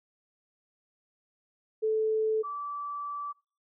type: tone pair in turn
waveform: sine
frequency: 437 / 1158.9 Hz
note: A4 / D6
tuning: -12 / -23 cents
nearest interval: octave + perfect fourth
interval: 1689 cents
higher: second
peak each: -24 / -33 dBFS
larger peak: first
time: 1.82-2.43 / 2.43-3.33 s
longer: second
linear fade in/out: 20 ms
effects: noise-tail reverb RT60 0.4 s tail -25 dB re dry